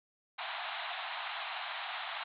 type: band-pass noise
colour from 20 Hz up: pink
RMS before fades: -40 dBFS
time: 0.38-2.24 s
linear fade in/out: 10 ms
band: 660 to 4000 Hz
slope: 96 dB/octave
effects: none